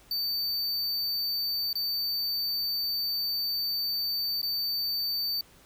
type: tone with dropouts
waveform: square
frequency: 4580 Hz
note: D8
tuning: 44 cents flat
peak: -28 dBFS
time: 0.11-5.41 s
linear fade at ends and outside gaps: 2 ms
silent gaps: 1.73-1.754 / 4.416-4.429 s
effects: pink hiss -57 dBFS RMS until 5.65 s